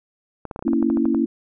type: clicks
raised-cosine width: 1 ms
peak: -17 dBFS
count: 12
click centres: 0.453 / 0.512 / 0.561 / 0.592 / 0.625 / 0.68 / 0.733 / 0.827 / 0.901 / 0.972 / 1.055 / 1.147 s
type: chord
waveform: sine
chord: A# diminished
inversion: none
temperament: equal with one note detuned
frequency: 233.1 / 278.9 / 329.6 Hz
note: A#3 / C#4 / E4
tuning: 0 / +11 / 0 cents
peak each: -21 dBFS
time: 0.65-1.26 s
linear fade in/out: 10 ms
effects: none